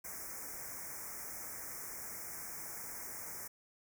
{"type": "band-stop noise", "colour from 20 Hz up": "white", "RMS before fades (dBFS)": -45, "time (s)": [0.04, 3.48], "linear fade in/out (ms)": 10, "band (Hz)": [2300, 5300], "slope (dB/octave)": 96, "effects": []}